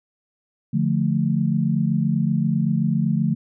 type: chord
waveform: sine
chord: D minor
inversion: none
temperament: equal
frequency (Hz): 146.83 / 174.61 / 220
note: D3 / F3 / A3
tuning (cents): 0 / 0 / 0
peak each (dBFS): -22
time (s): 0.73-3.35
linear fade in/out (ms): 10
effects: none